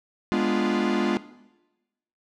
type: chord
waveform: 45% pulse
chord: G# diminished seventh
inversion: none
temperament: equal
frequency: 207.7 / 246.9 / 293.7 / 349.2 Hz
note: G#3 / B3 / D4 / F4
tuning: 0 / 0 / 0 / 0 cents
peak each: -26 / -27 / -29 / -26 dBFS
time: 0.32-1.17 s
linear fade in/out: 0 ms
effects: noise-tail reverb RT60 1.0 s tail -17 dB re dry + low-pass 4000 Hz 12 dB/octave